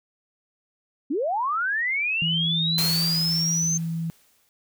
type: linear sweep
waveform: sine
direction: up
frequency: 246.9 to 6340 Hz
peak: -22 dBFS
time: 1.1-3.78 s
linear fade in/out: 10 ms
type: tone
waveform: sine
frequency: 164.81 Hz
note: E3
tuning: in tune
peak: -25 dBFS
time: 2.22-4.1 s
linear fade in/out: 0 ms
type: noise with exponential decay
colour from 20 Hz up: white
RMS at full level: -26 dBFS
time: 2.78-4.49 s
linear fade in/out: 1 ms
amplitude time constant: 370 ms
effects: none